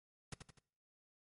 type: noise with echo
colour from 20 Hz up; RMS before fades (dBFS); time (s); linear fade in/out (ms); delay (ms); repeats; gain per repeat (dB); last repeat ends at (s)
pink; -44; 0.32-0.34; 5; 83; 3; -6; 0.589
effects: noise-tail reverb RT60 0.6 s tail -22 dB re dry + MP3 48 kbps